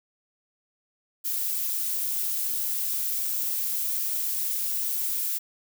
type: noise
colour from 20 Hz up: violet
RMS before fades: -28 dBFS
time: 1.24-5.39 s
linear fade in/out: 20 ms
effects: none